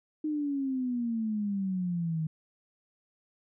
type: exponential sweep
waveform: sine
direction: down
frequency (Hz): 310 to 155.7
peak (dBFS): -28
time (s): 0.24-2.27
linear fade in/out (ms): 5
effects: none